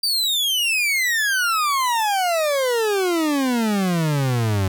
40% pulse exponential sweep, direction down, 4715 to 92.5 Hz, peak -17 dBFS, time 0.03-4.68 s, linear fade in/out 5 ms, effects none

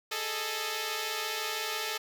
5% pulse tone cluster, 413.9 / 439.9 / 619 Hz, G#4 / A4 / D#5, -6 / 0 / -9 cents, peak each -28 / -22 / -28 dBFS, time 0.11-1.98 s, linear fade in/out 10 ms, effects none

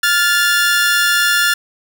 sawtooth tone pair together, 1403.9 / 1739 Hz, F6 / A6, +9 / -21 cents, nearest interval major third, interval 370 cents, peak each -11 dBFS, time 0.03-1.54 s, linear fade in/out 5 ms, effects none

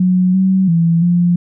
sine tone with pitch steps, 183.1 / 189.4 / 167.1 / 174.7 Hz, F#3 / F#3 / E3 / F3, -18 / +41 / +24 / +1 cents, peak -9 dBFS, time 0-1.36 s, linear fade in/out 5 ms, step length 340 ms, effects none

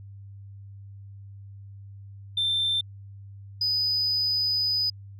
sine tone pair in turn, 3567 / 4985 Hz, A7 / D#8, +23 / +2 cents, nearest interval tritone, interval 579 cents, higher second, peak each -21 / -21 dBFS, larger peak neither, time 2.37-2.81 / 3.61-4.9 s, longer second, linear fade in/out 5 ms, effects tanh soft clip ceiling -19 dBFS + added 99 Hz sine -41 dBFS peak until 5.19 s

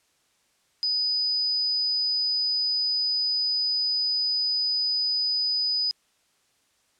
sine tone, 4980 Hz, D#8, 1 cent sharp, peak -22 dBFS, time 0.83-5.91 s, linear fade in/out 0 ms, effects white hiss -67 dBFS RMS until 6.99 s + low-pass 9000 Hz 12 dB/octave

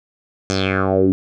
10% pulse tone with low-pass filter sweep, 95.7 Hz, G2, 41 cents flat, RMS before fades -17 dBFS, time 0.5-1.12 s, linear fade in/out 0 ms, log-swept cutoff 6500 to 250 Hz, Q 4.5, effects none

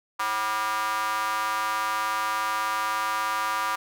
square tone with high-pass filter, 108.3 Hz, A2, 27 cents flat, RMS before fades -27 dBFS, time 0.19-3.76 s, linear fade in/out 10 ms, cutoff 1100 Hz, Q 4.8, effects none

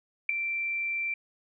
sine tone with ADSR envelope, 2349 Hz, D7, in tune, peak -17 dBFS, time 0.29-1.14 s, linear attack 4 ms, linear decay 4 ms, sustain -11 dB, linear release 3 ms, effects none

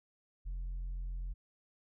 triangle tone with tanh clipping, 43.65 Hz, F1, in tune, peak -37 dBFS, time 0.45-1.34 s, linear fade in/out 20 ms, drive 7 dB, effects none

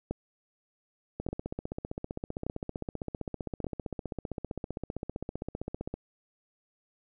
two click trains, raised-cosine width 2 ms, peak -21 / -18 dBFS, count 74 / 4, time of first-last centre 1.2-5.94 / 0.11-3.644 s, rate 15.4 / 0.849 Hz, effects none

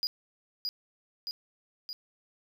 triangle tone with echo, 4900 Hz, D#8, 27 cents flat, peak -26 dBFS, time 0.03-0.07 s, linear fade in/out 0 ms, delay 620 ms, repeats 3, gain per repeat -3 dB, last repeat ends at 1.93 s, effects none

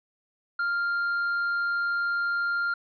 sine tone with tanh clipping, 1396.9 Hz, F6, in tune, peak -25 dBFS, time 0.59-2.74 s, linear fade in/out 5 ms, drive 3 dB, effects resampled to 11025 Hz

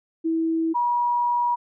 sine tone pair in turn, 325.7 / 962.6 Hz, E4 / B5, -21 / -45 cents, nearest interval octave + perfect fifth, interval 1876 cents, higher second, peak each -20 / -19 dBFS, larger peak second, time 0.24-0.74 / 0.74-1.56 s, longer second, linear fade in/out 20 ms, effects none

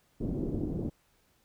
white low-pass noise, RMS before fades -33 dBFS, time 0.2-0.9 s, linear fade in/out 10 ms, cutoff 360 Hz, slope 24 dB/octave, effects pink hiss -69 dBFS RMS until 1.44 s

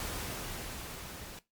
pink noise with level ramp, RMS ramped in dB -37 to -46 dBFS, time 0-1.39 s, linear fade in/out 2 ms, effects noise-tail reverb RT60 0.2 s tail -18 dB re dry + MP3 96 kbps

